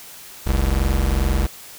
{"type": "tone pair together", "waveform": "square", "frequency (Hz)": [44.78, 67.1], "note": ["F1", "C2"], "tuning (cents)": [44, 44], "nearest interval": "perfect fifth", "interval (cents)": 700, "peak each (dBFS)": -20, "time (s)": [0.46, 1.47], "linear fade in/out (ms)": 10, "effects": ["white hiss -40 dBFS RMS until 1.78 s"]}